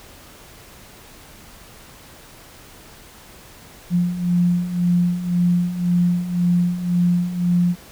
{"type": "beating tone pair", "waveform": "sine", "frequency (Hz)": [174.61, 176.51], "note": ["F3", "F3"], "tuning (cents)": [0, 19], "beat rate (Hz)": 1.9, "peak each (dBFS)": [-22, -17], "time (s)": [3.9, 7.76], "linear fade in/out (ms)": 50, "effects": ["pink hiss -44 dBFS RMS until 7.91 s"]}